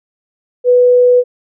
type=tone; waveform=sine; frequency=493.9 Hz; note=B4; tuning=in tune; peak=-5 dBFS; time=0.64-1.24 s; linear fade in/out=50 ms; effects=none